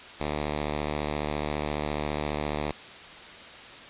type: tone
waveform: 5% pulse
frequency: 74.6 Hz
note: D2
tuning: 28 cents sharp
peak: -17 dBFS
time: 0.2-2.72 s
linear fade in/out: 5 ms
effects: white hiss -44 dBFS RMS until 3.89 s + resampled to 8000 Hz